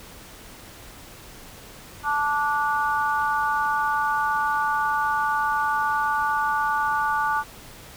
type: harmonic tone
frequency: 292 Hz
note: D4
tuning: 10 cents flat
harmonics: 3 / 4 / 5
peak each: -24 / -25 / -26 dBFS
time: 2.03-7.44 s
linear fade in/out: 50 ms
effects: pink hiss -44 dBFS RMS until 7.96 s